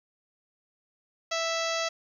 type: harmonic tone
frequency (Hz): 659.3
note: E5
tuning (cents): 0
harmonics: 1 / 2 / 3 / 4 / 5 / 6 / 7 / 8 / 9 / 10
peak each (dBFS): -31 / -34 / -36 / -37 / -38 / -39 / -39 / -40 / -41 / -41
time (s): 1.31-1.89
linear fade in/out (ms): 10
effects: 10-bit